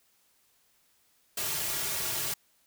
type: noise with comb filter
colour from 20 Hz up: white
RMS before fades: -32 dBFS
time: 1.37-2.34 s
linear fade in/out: 5 ms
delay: 3.9 ms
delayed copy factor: -0.95
effects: white hiss -68 dBFS RMS until 2.66 s